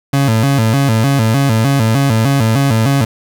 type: tone with vibrato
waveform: 30% pulse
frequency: 124.5 Hz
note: B2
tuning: 14 cents sharp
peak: -7 dBFS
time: 0.13-3.05 s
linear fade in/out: 5 ms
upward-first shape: square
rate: 3.3 Hz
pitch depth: 190 cents each way
effects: none